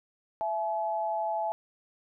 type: tone pair together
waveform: sine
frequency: 666 / 854.1 Hz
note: E5 / G#5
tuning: +18 / +48 cents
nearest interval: major third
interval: 430 cents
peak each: -31 / -30 dBFS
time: 0.41-1.52 s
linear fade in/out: 0 ms
effects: none